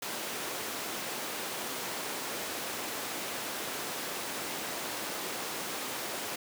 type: high-pass noise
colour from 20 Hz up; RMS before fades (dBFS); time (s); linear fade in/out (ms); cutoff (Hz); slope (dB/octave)
pink; -37; 0.02-6.36; 5; 300; 12
effects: none